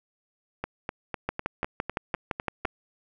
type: two click trains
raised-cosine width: 0.5 ms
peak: -12 / -15 dBFS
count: 9 / 9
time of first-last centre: 1.29-2.653 / 0.64-2.65 s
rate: 5.87 / 3.98 Hz
effects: none